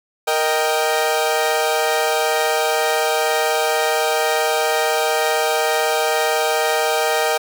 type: chord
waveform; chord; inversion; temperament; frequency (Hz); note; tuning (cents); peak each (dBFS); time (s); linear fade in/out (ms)
sawtooth; Eb major; second; equal; 466.2 / 622.3 / 784; Bb4 / Eb5 / G5; 0 / 0 / 0; -17; 0.27-7.38; 10
effects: none